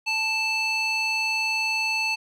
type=tone with band-pass filter; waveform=square; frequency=880 Hz; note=A5; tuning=in tune; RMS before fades=-25 dBFS; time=0.06-2.16 s; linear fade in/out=20 ms; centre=3300 Hz; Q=8.8; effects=none